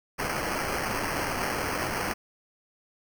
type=noise with sample-and-hold; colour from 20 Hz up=white; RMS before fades=-30 dBFS; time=0.18-2.14 s; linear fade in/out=20 ms; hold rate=3675 Hz; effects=none